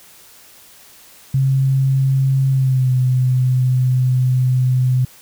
sine tone with pitch glide, 134.2 to 127.55 Hz, C3 to C3, +44 to -44 cents, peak -12 dBFS, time 1.34-5.05 s, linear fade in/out 5 ms, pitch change -88 cents, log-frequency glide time 2.5-2.92 s, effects white hiss -45 dBFS RMS until 5.21 s

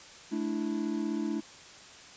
triangle chord, A suspended fourth, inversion none, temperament equal with one note detuned, 217.2 / 293.7 / 329.6 Hz, A3 / D4 / E4, -22 / 0 / 0 cents, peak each -32 dBFS, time 0.31-1.41 s, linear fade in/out 20 ms, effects white hiss -50 dBFS RMS until 2.16 s + resampled to 16000 Hz

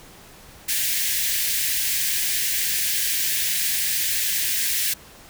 white high-pass noise, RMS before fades -23 dBFS, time 0.68-4.94 s, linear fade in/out 10 ms, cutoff 1600 Hz, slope 96 dB/octave, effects pink hiss -46 dBFS RMS until 5.29 s

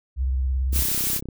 sine tone with vibrato, 65.2 Hz, C2, 5 cents flat, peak -20 dBFS, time 0.16-0.85 s, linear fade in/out 50 ms, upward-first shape triangle, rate 18 Hz, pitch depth 110 cents each way
blue noise, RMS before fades -24 dBFS, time 0.72-1.21 s, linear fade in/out 50 ms
click train, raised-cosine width 3 ms, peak -22 dBFS, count 19, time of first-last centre 0.73-1.287 s, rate 32.3 Hz
effects none

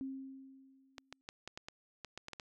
sine tone with exponential decay, 267.4 Hz, C4, 38 cents sharp, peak -37 dBFS, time 0.01-1.21 s, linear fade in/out 0 ms, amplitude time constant 260 ms
clicks, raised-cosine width 0.2 ms, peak -27 dBFS, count 11, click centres 0.982 / 1.126 / 1.289 / 1.476 / 1.575 / 1.685 / 2.047 / 2.176 / 2.284 / 2.333 / 2.398 s
effects none

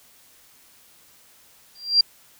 sine tone with exponential growth, 4747 Hz, D8, 18 cents sharp, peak -9 dBFS, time 1.75-2.01 s, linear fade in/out 5 ms, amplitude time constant 55 ms, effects white hiss -54 dBFS RMS until 2.39 s

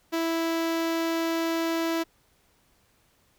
sawtooth tone with notch filter, 329.6 Hz, E4, in tune, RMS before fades -27 dBFS, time 0.12-2.04 s, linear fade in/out 20 ms, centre 9000 Hz, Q 1.6, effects pink hiss -65 dBFS RMS until 3.38 s

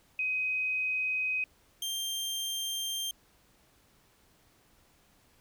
sine / sawtooth tone pair in turn, 2518 / 3174 Hz, D#7 / G7, +20 / +21 cents, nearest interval major third, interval 401 cents, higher second, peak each -28 / -29 dBFS, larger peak first, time 0.19-1.44 / 1.82-3.11 s, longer second, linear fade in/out 2 ms, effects pink hiss -65 dBFS RMS until 5.4 s

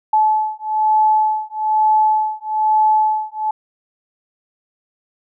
sine beating tone pair, 862 / 863.1 Hz, A5 / A5, -36 / -34 cents, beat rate 1.1 Hz, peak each -16 dBFS, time 0.13-3.51 s, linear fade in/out 5 ms, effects none

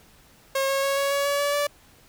sawtooth tone with pitch steps, 541 / 546.3 / 551.7 / 557.2 / 562.7 / 568.2 / 573.8 / 579.5 Hz, C#5 / C#5 / C#5 / C#5 / C#5 / C#5 / D5 / D5, -42 / -25 / -8 / +9 / +26 / +43 / -40 / -23 cents, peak -18 dBFS, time 0.55-1.67 s, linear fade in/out 5 ms, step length 140 ms, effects pink hiss -55 dBFS RMS until 2.08 s

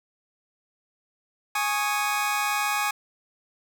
25% pulse chord, Ab suspended fourth, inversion none, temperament just, 830.6 / 1107.5 / 1245.9 Hz, Ab5 / Db6 / Eb6, 0 / -2 / +2 cents, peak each -23 / -26 / -26 dBFS, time 1.55-2.91 s, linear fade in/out 5 ms, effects none

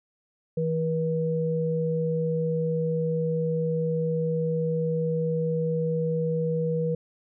sine tone pair together, 162.24 / 482.4 Hz, E3 / B4, -27 / -41 cents, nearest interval octave + perfect fifth, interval 1886 cents, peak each -26 dBFS, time 0.57-6.95 s, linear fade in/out 5 ms, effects none

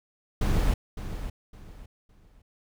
brown noise with echo, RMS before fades -23 dBFS, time 0.41-0.74 s, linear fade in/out 5 ms, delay 560 ms, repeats 3, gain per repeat -11 dB, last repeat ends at 2.42 s, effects none

